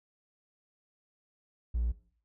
triangle tone, 58.5 Hz, A#1, 7 cents sharp, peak -25 dBFS, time 1.74-1.92 s, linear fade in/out 10 ms, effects noise-tail reverb RT60 0.5 s tail -18 dB re dry + tanh soft clip ceiling -21 dBFS

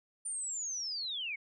sine linear sweep, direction down, 9200 to 2145 Hz, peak -35 dBFS, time 0.25-1.36 s, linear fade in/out 10 ms, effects none

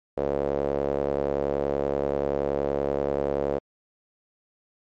sawtooth tone with band-pass filter, 70.5 Hz, C#2, 30 cents sharp, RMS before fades -26 dBFS, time 0.17-3.59 s, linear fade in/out 10 ms, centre 510 Hz, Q 3.5, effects MP3 48 kbps

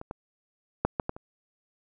clicks, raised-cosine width 1 ms, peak -25 / -21 / -8 / -12 / -15 / -27 dBFS, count 6, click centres 0.014 / 0.111 / 0.85 / 0.998 / 1.094 / 1.165 s, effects none

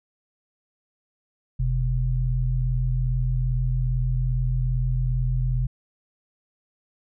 sine tone pair together, 44.45 / 126.9 Hz, F1 / B2, +31 / +47 cents, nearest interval octave + tritone, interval 1816 cents, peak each -23 dBFS, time 1.59-5.67 s, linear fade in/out 10 ms, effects none

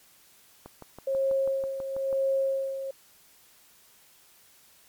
click train, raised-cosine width 1 ms, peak -28 dBFS, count 10, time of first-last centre 0.66-2.128 s, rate 6.13 Hz
sine tone with tremolo, 540 Hz, C#5, 45 cents flat, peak -22 dBFS, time 1.07-2.91 s, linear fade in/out 5 ms, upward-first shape sine, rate 1 Hz, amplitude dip 65%
effects white hiss -58 dBFS RMS until 4.88 s + MP3 96 kbps

